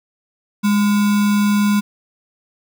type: tone with sample-and-hold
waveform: sine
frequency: 205.9 Hz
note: G#3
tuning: 15 cents flat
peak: -12 dBFS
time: 0.63-1.81 s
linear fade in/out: 20 ms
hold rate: 1225 Hz
effects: none